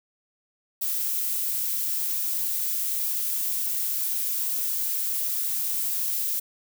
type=noise; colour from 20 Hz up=violet; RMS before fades=-27 dBFS; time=0.81-6.4 s; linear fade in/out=10 ms; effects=none